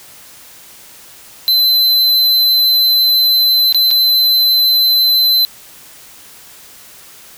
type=tone with dropouts; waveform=square; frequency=4053 Hz; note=B7; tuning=44 cents sharp; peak=-9 dBFS; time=1.48-5.45 s; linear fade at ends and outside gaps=0 ms; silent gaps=3.725-3.746 / 3.906-3.912 s; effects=white hiss -39 dBFS RMS until 7.37 s